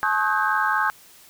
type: tone cluster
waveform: sine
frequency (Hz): 858 / 1082 / 1266 / 1523 / 1607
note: A5 / C#6 / D#6 / F#6 / G6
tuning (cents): -44 / -42 / +30 / +50 / +43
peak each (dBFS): -25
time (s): 0.03-0.9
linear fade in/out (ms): 0
effects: tanh soft clip ceiling -8 dBFS + white hiss -50 dBFS RMS until 1.29 s